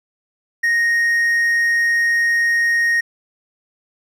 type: tone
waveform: triangle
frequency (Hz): 1864.7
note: A#6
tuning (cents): 0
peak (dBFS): -12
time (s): 0.63-3.01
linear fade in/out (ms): 10
effects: none